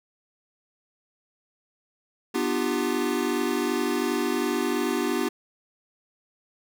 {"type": "chord", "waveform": "square", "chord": "G dominant seventh", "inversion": "first", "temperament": "equal with one note detuned", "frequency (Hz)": [246.9, 299.8, 349.2, 392], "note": ["B3", "D4", "F4", "G4"], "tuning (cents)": [0, 36, 0, 0], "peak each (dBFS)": -30, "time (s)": [2.34, 5.29], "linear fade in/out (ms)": 10, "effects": []}